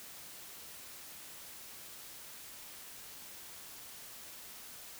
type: silence
effects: white hiss -50 dBFS RMS until 4.99 s